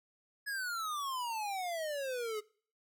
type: exponential sweep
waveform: square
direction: down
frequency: 1700 to 415.3 Hz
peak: -36 dBFS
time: 0.46-2.41 s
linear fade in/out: 20 ms
effects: noise-tail reverb RT60 0.5 s tail -23 dB re dry